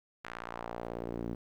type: tone with band-pass filter sweep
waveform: sawtooth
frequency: 58.27 Hz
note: A#1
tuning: in tune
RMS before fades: -40 dBFS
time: 0.24-1.35 s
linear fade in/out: 5 ms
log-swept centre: 1700 to 260 Hz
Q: 1.4
effects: 11-bit